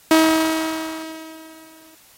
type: tone with exponential decay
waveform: sawtooth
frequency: 319.5 Hz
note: D#4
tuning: 46 cents sharp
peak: -6 dBFS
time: 0.11-1.95 s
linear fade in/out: 2 ms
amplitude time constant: 400 ms
effects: white hiss -51 dBFS RMS until 2.17 s + AAC 48 kbps